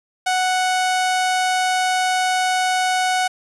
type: tone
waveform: sawtooth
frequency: 740 Hz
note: F#5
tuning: in tune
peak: -13 dBFS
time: 0.26-3.28 s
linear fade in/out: 10 ms
effects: resampled to 24000 Hz + 7-bit